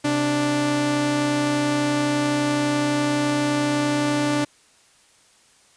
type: tone pair together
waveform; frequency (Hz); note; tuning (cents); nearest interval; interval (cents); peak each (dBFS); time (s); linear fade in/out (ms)
sawtooth; 130.96 / 293.7; C3 / D4; +2 / 0; octave + major second; 1398; -24 / -16; 0.04-4.45; 10
effects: white hiss -56 dBFS RMS until 5.76 s + resampled to 22050 Hz